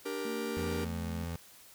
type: chord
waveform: 45% pulse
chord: G minor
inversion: second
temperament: just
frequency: 294 / 392 / 470.4 Hz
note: D4 / G4 / Bb4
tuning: +2 / 0 / +16 cents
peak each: -41 / -39 / -38 dBFS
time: 0.05-0.85 s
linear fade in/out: 10 ms
type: tone with pitch glide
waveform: sine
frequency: 227.1 to 216.1 Hz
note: A#3 to A3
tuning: -45 to -31 cents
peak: -39 dBFS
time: 0.25-1.24 s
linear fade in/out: 2 ms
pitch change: -86 cents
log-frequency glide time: 0.78-1.02 s
type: tone with vibrato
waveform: 25% pulse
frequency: 84.2 Hz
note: E2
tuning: 37 cents sharp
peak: -32 dBFS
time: 0.57-1.36 s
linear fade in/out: 0 ms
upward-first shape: triangle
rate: 3.4 Hz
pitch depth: 9 cents each way
effects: white hiss -56 dBFS RMS until 1.74 s